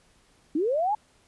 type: linear sweep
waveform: sine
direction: up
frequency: 280 to 873 Hz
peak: -22 dBFS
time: 0.55-0.95 s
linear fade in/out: 5 ms
effects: pink hiss -62 dBFS RMS until 1.27 s + resampled to 24000 Hz